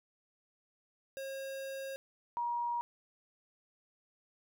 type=tone pair in turn; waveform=square / sine; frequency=540 / 951.9 Hz; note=C#5 / A#5; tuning=-45 / +36 cents; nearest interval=minor seventh; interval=981 cents; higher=second; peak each=-40 / -32 dBFS; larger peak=second; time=1.17-1.96 / 2.37-2.81 s; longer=first; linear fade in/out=0 ms; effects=none